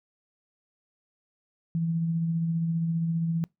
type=tone with tremolo; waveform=sine; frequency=165.5 Hz; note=E3; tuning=7 cents sharp; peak=-23 dBFS; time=1.75-3.44 s; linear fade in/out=0 ms; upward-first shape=sine; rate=15 Hz; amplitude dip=30%; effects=noise-tail reverb RT60 0.2 s tail -26 dB re dry